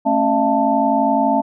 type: tone cluster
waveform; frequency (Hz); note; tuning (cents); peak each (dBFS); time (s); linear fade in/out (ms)
sine; 221.3 / 273 / 619 / 679 / 884; A3 / C#4 / D#5 / F5 / A5; +10 / -26 / -9 / -49 / +8; -22 / -19 / -23 / -19 / -18; 0.05-1.42; 20
effects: none